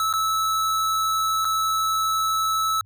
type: tone with dropouts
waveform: square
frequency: 1306 Hz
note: E6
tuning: 17 cents flat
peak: -21 dBFS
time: 0-2.81 s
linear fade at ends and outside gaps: 1 ms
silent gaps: 0.128-0.137 / 1.447-1.452 s
effects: added 101 Hz sine -49 dBFS peak until 2.85 s